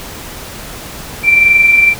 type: tone with amplitude modulation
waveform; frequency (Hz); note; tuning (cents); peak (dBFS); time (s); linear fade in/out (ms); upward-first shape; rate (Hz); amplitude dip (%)
sine; 2349; D7; 0; -3; 1.23-1.95; 50; sine; 21.9; 45
effects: pink hiss -28 dBFS RMS until 1.99 s